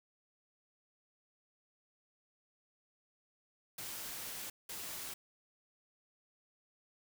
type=noise bursts at uneven times; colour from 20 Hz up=white; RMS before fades=-44 dBFS; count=2; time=3.78-4.5 / 4.69-5.14 s; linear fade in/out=5 ms; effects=none